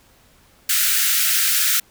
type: high-pass noise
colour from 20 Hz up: white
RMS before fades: -18 dBFS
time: 0.69-1.8 s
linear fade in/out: 5 ms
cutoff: 1300 Hz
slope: 96 dB/octave
effects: pink hiss -54 dBFS RMS until 1.9 s